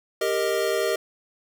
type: chord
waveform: square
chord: Eb major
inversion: first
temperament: equal with one note detuned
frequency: 395.6 / 466.2 / 622.3 Hz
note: G4 / Bb4 / Eb5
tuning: +16 / 0 / 0 cents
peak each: -27 dBFS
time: 0.21-0.96 s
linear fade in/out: 5 ms
effects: none